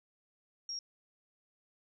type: tone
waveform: sine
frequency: 5588 Hz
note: F8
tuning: in tune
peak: -37 dBFS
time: 0.69-0.79 s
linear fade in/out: 2 ms
effects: none